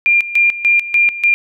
sine tone with tremolo, 2396 Hz, D7, 34 cents sharp, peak -8 dBFS, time 0.06-1.34 s, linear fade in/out 0 ms, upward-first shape square, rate 3.4 Hz, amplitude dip 80%, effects none

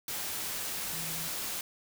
sine tone in noise, 162.3 Hz, E3, 27 cents flat, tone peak -44 dBFS, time 0.93-1.28 s, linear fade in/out 2 ms, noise white, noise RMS -36 dBFS, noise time 0.08-1.61 s, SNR -11 dB, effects none

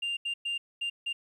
sine tone bursts at uneven times, 2794 Hz, F7, in tune, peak -27 dBFS, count 5, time 0.02-0.17 / 0.25-0.34 / 0.45-0.58 / 0.81-0.9 / 1.06-1.13 s, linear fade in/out 10 ms, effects tanh soft clip ceiling -28 dBFS + 11-bit

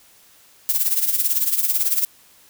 violet noise with tremolo, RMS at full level -17 dBFS, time 0.69-2.05 s, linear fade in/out 0 ms, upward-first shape sine, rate 18 Hz, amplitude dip 70%, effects white hiss -52 dBFS RMS until 2.49 s

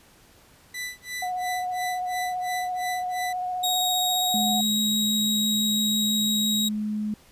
sawtooth tone with tremolo, 1988 Hz, B6, 11 cents sharp, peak -26 dBFS, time 0.74-3.33 s, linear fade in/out 5 ms, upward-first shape sine, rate 2.9 Hz, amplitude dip 100%
sine tone with vibrato, 729 Hz, F#5, 26 cents flat, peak -26 dBFS, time 1.22-4.61 s, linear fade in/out 5 ms, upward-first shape sine, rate 15 Hz, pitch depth 17 cents each way
sawtooth tone with pitch glide, 3772 to 3809 Hz, A#7 to A#7, +20 to +37 cents, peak -20 dBFS, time 3.63-6.69 s, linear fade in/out 10 ms, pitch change +17 cents, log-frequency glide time 4.03-4.66 s
sine tone, 212 Hz, G#3, 36 cents sharp, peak -25 dBFS, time 4.34-7.14 s, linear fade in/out 2 ms
effects pink hiss -55 dBFS RMS until 7.31 s + resampled to 32000 Hz

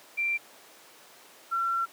sine tone pair in turn, 2359 / 1358.3 Hz, D7 / F6, +7 / -49 cents, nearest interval minor seventh, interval 956 cents, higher first, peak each -25 dBFS, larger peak neither, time 0.17-0.38 / 1.51-1.86 s, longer second, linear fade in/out 20 ms, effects pink hiss -52 dBFS RMS until 1.92 s + high-pass 400 Hz 12 dB/octave

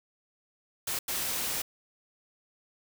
white noise bursts at uneven times, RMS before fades -32 dBFS, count 2, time 0.87-0.99 / 1.08-1.62 s, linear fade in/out 5 ms, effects none

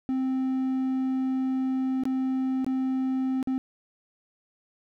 triangle tone with dropouts, 261.6 Hz, C4, in tune, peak -22 dBFS, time 0.09-3.58 s, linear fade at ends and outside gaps 0 ms, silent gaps 2.036-2.054 / 2.645-2.665 / 3.428-3.473 s, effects none

